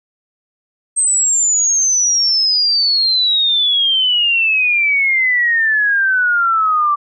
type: exponential sweep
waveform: sine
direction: down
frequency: 8372 to 1161 Hz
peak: -11 dBFS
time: 0.96-6.96 s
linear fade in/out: 20 ms
effects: none